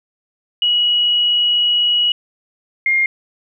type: tone pair in turn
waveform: sine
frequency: 2914 / 2124 Hz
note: F#7 / C7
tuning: -27 / +25 cents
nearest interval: perfect fourth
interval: 548 cents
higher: first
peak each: -12 / -12 dBFS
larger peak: neither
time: 0.62-2.12 / 2.86-3.06 s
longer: first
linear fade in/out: 2 ms
effects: none